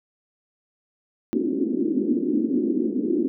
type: band-pass noise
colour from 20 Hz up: white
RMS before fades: -23 dBFS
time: 1.33-3.28 s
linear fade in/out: 0 ms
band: 230 to 350 Hz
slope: 48 dB/octave
effects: none